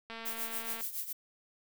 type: click train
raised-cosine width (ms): 0.3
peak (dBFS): -28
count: 162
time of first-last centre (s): 0.1-0.809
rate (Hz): 227
type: noise with tremolo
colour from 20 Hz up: violet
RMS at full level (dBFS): -35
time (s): 0.25-1.13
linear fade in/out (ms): 10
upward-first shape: triangle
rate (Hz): 7.1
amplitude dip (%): 80
effects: none